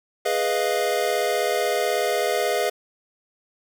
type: chord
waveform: square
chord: F half-diminished seventh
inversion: first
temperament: equal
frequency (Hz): 415.3 / 493.9 / 622.3 / 698.5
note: Ab4 / Cb5 / Eb5 / F5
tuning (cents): 0 / 0 / 0 / 0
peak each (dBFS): -27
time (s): 0.25-2.7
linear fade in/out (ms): 10
effects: none